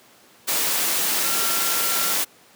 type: tone in noise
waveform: sine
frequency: 1369 Hz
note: F6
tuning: 35 cents flat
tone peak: -31 dBFS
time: 1.24-2.14 s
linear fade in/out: 20 ms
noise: white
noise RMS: -22 dBFS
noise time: 0.47-2.25 s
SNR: -12 dB
effects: pink hiss -52 dBFS RMS until 2.55 s + high-pass 200 Hz 12 dB/octave